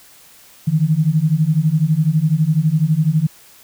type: beating tone pair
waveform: sine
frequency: 150 / 162 Hz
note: D3 / E3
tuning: +37 / -30 cents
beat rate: 12 Hz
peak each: -16 / -15 dBFS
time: 0.67-3.27 s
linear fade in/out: 10 ms
effects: white hiss -46 dBFS RMS until 3.63 s